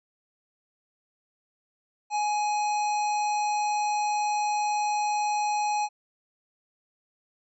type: harmonic tone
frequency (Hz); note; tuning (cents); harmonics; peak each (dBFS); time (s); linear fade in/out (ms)
837; G#5; +13; 1 / 3 / 5 / 7 / 9; -24 / -36 / -41 / -41 / -44; 2.1-5.89; 50
effects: none